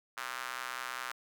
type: tone with high-pass filter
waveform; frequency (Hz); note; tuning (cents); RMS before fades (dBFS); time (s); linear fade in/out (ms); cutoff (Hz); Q
square; 62.5; B1; +21; -40; 0.17-1.12; 5; 1300; 2.2
effects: none